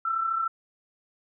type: tone pair together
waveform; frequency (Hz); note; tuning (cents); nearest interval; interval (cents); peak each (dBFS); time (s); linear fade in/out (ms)
sine; 1307.3 / 1341; E6 / E6; -15 / +29; unison; 44; -33 / -25; 0.05-0.48; 5
effects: none